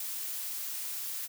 blue noise with ADSR envelope, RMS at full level -34 dBFS, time 0-1.28 s, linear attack 5 ms, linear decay 5 ms, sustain -3 dB, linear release 30 ms, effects none

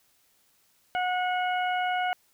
harmonic tone, 729 Hz, F#5, 26 cents flat, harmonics 1 / 2 / 3 / 4, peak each -26 / -32 / -36 / -38 dBFS, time 0.95-2.13 s, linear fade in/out 0 ms, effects white hiss -66 dBFS RMS until 2.33 s

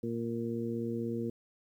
harmonic tone, 116.3 Hz, A#2, 4 cents flat, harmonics 1 / 2 / 3 / 4, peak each -40 / -35 / -38 / -39 dBFS, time 0.03-1.3 s, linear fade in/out 5 ms, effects 11-bit

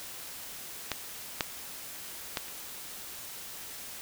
clicks, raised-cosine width 0.2 ms, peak -12 / -9 / -12 / -28 dBFS, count 4, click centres 0.917 / 1.408 / 2.372 / 2.483 s, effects white hiss -43 dBFS RMS until 4.01 s

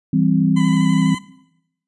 sine chord, C major, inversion first, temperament equal, 164.81 / 196 / 261.6 Hz, E3 / G3 / C4, 0 / 0 / 0 cents, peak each -17 / -18 / -17 dBFS, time 0.13-1.15 s, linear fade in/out 5 ms
20% pulse tone with vibrato, 1005 Hz, B5, 30 cents sharp, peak -22 dBFS, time 0.56-1.19 s, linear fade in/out 10 ms, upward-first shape square, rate 12 Hz, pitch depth 20 cents each way
effects noise-tail reverb RT60 0.8 s tail -18 dB re dry + resampled to 24000 Hz

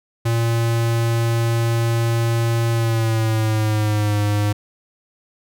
square tone with pitch glide, 115.8 to 103.76 Hz, A#2 to G#2, -11 to -1 cents, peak -17 dBFS, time 0.25-4.53 s, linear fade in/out 10 ms, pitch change -190 cents, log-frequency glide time 2.72-4.18 s, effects none

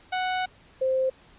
sawtooth / sine tone pair in turn, 740 / 523.3 Hz, F#5 / C5, 0 / 0 cents, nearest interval tritone, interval 600 cents, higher first, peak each -21 dBFS, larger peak neither, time 0.12-0.46 / 0.81-1.1 s, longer first, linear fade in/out 10 ms, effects pink hiss -55 dBFS RMS until 1.38 s + resampled to 8000 Hz

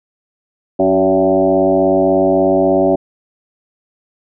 sine tone with frequency modulation, 472.2 Hz, A#4, 22 cents sharp, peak -9 dBFS, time 0.79-2.96 s, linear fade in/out 10 ms, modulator 96.5 Hz, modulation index 2.5, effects none

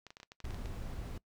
clicks, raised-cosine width 0.2 ms, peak -32 dBFS, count 11, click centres 0.067 / 0.105 / 0.169 / 0.201 / 0.231 / 0.319 / 0.403 / 0.453 / 0.507 / 0.545 / 0.658 s
brown noise, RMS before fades -41 dBFS, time 0.44-1.18 s, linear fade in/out 5 ms
effects noise-tail reverb RT60 0.1 s tail -21 dB re dry

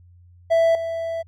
triangle tone with level steps, 661 Hz, E5, 5 cents sharp, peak -12 / -22 dBFS, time 0.5-1.23 s, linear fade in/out 20 ms, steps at 0.75 s, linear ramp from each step 2 ms, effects added 88 Hz sine -47 dBFS peak until 1.27 s

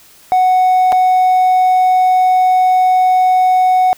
triangle tone with dropouts, 740 Hz, F#5, in tune, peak -5 dBFS, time 0.32-3.93 s, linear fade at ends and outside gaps 0 ms, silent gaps 0.921-0.926 s, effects tanh soft clip ceiling -2 dBFS + white hiss -44 dBFS RMS until 3.97 s

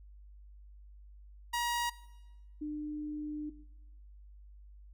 sawtooth / sine tone pair in turn, 953 / 300.2 Hz, A#5 / D4, +38 / +38 cents, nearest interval octave + minor sixth, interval 2000 cents, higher first, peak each -27 / -35 dBFS, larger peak first, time 1.53-1.9 / 2.61-3.5 s, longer second, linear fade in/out 10 ms, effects noise-tail reverb RT60 1.0 s tail -19 dB re dry + added 50 Hz sine -51 dBFS peak until 4.93 s

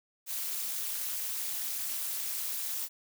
blue noise with amplitude modulation, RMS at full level -31 dBFS, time 0.26-2.89 s, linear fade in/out 50 ms, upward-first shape sine, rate 232 Hz, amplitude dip 90%, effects none

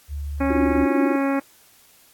sine tone, 72.2 Hz, D2, 29 cents flat, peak -26 dBFS, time 0.08-0.87 s, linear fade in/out 50 ms
harmonic tone, 275.1 Hz, C#4, 13 cents flat, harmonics 1 / 2 / 3 / 4 / 5 / 6 / 7 / 8 / 9, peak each -20 / -26 / -30 / -32 / -34 / -36 / -37 / -38 / -39 dBFS, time 0.4-1.4 s, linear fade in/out 10 ms
sine tone with vibrato, 318.7 Hz, D#4, 42 cents sharp, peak -20 dBFS, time 0.5-1.16 s, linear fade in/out 5 ms, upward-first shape sine, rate 20 Hz, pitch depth 240 cents each way
effects white hiss -54 dBFS RMS until 2.13 s + AAC 64 kbps

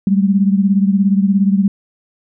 sine beating tone pair, 193.8 / 210.8 Hz, G3 / G#3, -20 / +26 cents, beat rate 17 Hz, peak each -11 / -16 dBFS, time 0.07-1.68 s, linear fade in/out 2 ms, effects none

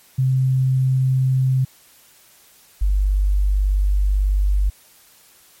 sine tone pair in turn, 130.81 / 49.13 Hz, C3 / G1, 0 / +5 cents, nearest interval octave + perfect fourth, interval 1695 cents, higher first, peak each -14 dBFS, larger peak neither, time 0.18-1.65 / 2.81-4.7 s, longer second, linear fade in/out 10 ms, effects white hiss -51 dBFS RMS until 5.6 s + MP3 64 kbps

